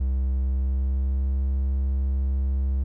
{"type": "tone with pitch glide", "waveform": "triangle", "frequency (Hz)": [65.4, 66.89], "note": ["C2", "C2"], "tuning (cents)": [0, 39], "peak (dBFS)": -19, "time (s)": [0, 2.84], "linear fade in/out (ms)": 10, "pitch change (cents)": 39, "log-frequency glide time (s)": [0.41, 1.34], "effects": []}